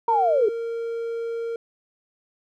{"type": "tone", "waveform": "triangle", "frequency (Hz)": 462.1, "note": "A#4", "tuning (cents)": -15, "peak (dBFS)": -24, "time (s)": [0.08, 1.56], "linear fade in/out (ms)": 2}
{"type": "linear sweep", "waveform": "sine", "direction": "down", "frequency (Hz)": [948, 392], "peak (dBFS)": -17, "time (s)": [0.08, 0.49], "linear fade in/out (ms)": 5}
{"effects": []}